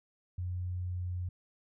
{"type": "tone", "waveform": "sine", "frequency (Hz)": 89.9, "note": "F#2", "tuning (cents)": -49, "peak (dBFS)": -33, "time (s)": [0.38, 1.29], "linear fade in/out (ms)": 5, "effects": []}